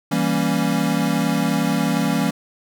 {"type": "chord", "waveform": "square", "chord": "E diminished seventh", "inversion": "none", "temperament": "equal", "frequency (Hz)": [164.81, 196, 233.1, 277.2], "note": ["E3", "G3", "Bb3", "Db4"], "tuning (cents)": [0, 0, 0, 0], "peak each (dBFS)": -24, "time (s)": [0.11, 2.31], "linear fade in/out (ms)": 10, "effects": []}